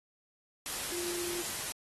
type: tone in noise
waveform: sine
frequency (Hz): 349.2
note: F4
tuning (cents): 0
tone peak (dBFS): -39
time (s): 0.92-1.42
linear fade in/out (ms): 0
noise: white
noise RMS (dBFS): -37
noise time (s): 0.66-1.72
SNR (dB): -5
effects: AAC 32 kbps